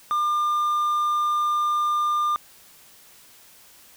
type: tone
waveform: triangle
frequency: 1200 Hz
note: D6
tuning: 37 cents sharp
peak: -18 dBFS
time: 0.11-2.36 s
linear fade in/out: 0 ms
effects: white hiss -51 dBFS RMS until 3.96 s